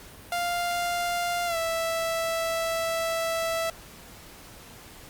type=tone with pitch glide; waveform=sawtooth; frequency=698.5 to 659.3 Hz; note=F5 to E5; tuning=0 to 0 cents; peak=-22 dBFS; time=0.32-3.7 s; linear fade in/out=2 ms; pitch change=-100 cents; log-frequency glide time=1.46-1.57 s; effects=pink hiss -47 dBFS RMS until 5.09 s + Opus 48 kbps